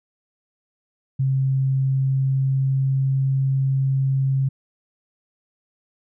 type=tone with pitch glide; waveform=sine; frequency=133.8 to 134.65 Hz; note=C3 to C#3; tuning=+39 to -50 cents; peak=-17 dBFS; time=1.19-4.49 s; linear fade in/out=10 ms; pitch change=+11 cents; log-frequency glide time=1.68-3.29 s; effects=none